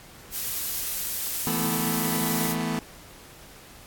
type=noise; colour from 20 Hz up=blue; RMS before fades=-29 dBFS; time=0.31-2.56 s; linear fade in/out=50 ms
type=chord; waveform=sawtooth; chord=E suspended fourth; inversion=none; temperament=just; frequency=164.81 / 219.8 / 247.2 Hz; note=E3 / A3 / B3; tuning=0 / -2 / +2 cents; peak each=-26 dBFS; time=1.47-2.79 s; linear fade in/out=0 ms
effects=pink hiss -48 dBFS RMS until 3.86 s + AAC 64 kbps